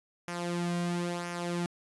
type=tone with flanger; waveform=sawtooth; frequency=174 Hz; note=F3; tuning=6 cents flat; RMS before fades=-33 dBFS; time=0.28-1.66 s; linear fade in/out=0 ms; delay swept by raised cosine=0.24 to 2.34 ms; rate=0.99 Hz; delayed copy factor=-0.6; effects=resampled to 24000 Hz